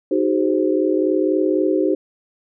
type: chord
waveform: sine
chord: Ab dominant seventh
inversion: second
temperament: equal with one note detuned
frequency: 311.1 / 374.7 / 415.3 / 523.3 Hz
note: Eb4 / Gb4 / Ab4 / C5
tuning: 0 / +22 / 0 / 0 cents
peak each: -19 / -19 / -24 / -23 dBFS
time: 0.11-1.95 s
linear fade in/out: 5 ms
effects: none